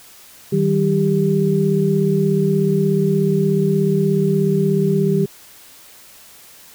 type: tone cluster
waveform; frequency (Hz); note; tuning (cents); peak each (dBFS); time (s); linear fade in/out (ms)
sine; 156.2 / 192.9 / 395.7; D#3 / G3 / G4; +7 / -28 / +16; -18; 0.52-5.26; 10
effects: white hiss -44 dBFS RMS until 6.74 s